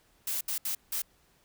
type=noise bursts at uneven times; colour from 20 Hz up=blue; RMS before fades=-32 dBFS; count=4; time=0.27-0.41 / 0.48-0.58 / 0.65-0.75 / 0.92-1.02 s; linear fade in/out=5 ms; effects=pink hiss -66 dBFS RMS until 1.44 s